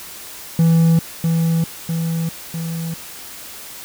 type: tone with echo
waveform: triangle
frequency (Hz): 164.81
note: E3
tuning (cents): 0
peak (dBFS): -8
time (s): 0.59-0.99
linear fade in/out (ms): 2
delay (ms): 650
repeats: 3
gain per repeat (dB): -4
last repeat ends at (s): 2.94
effects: white hiss -35 dBFS RMS until 3.84 s